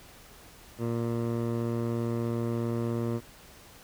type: tone with low-pass filter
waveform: 15% pulse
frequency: 116.9 Hz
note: A#2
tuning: 5 cents sharp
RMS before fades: -30 dBFS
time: 0.78-3.21 s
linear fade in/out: 50 ms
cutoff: 900 Hz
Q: 0.65
effects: pink hiss -52 dBFS RMS until 3.83 s